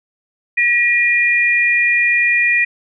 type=tone pair together; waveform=sine; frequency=1918.4 / 2423 Hz; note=A#6 / D#7; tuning=+49 / -47 cents; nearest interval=major third; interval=404 cents; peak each=-14 dBFS; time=0.57-2.65 s; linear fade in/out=10 ms; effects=none